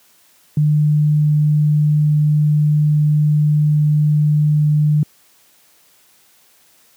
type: tone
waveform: sine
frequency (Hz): 150.2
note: D3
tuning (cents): +39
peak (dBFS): -10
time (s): 0.57-5.03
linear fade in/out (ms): 2
effects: white hiss -53 dBFS RMS until 6.96 s + high-pass 100 Hz 12 dB/octave